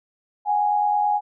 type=tone pair together; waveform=sine; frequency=740 / 829.1 Hz; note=F#5 / G#5; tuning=0 / -3 cents; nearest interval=major second; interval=197 cents; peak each=-26 / -18 dBFS; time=0.45-1.21 s; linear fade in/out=50 ms; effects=none